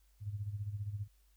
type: tone with tremolo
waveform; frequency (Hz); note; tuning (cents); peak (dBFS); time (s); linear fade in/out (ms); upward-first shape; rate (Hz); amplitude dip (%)
sine; 102.8; G#2; -17; -34; 0.2-1.08; 50; sine; 15; 70
effects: added 50 Hz sine -65 dBFS peak until 1.36 s + white hiss -75 dBFS RMS until 1.36 s